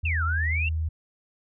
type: tone with pitch glide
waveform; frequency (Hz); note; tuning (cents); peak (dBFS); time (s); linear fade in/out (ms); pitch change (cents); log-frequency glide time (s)
sine; 81.2 to 79.62; E2 to D#2; -26 to +40; -24; 0.03-0.89; 10; -34; 0.3-0.53
type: exponential two-way sweep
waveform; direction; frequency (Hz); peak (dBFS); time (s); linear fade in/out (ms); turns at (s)
sine; down then up; 2794 to 1300 to 2794; -26; 0.05-0.69; 5; 0.24
effects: none